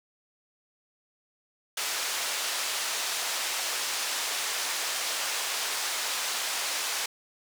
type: band-pass noise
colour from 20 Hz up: white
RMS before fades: -31 dBFS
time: 1.77-7.06 s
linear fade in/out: 5 ms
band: 590 to 7200 Hz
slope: 12 dB/octave
effects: none